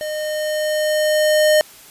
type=tone with level ramp; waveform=square; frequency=612 Hz; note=D#5; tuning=29 cents flat; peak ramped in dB=-24 to -11 dBFS; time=0.01-1.61 s; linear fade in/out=0 ms; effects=white hiss -43 dBFS RMS until 1.9 s + resampled to 32000 Hz